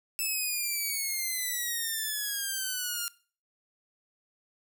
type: exponential sweep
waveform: 5% pulse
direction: down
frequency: 2637 to 1396.9 Hz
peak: -20 dBFS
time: 0.19-3.08 s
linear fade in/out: 0 ms
effects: noise-tail reverb RT60 0.4 s tail -20 dB re dry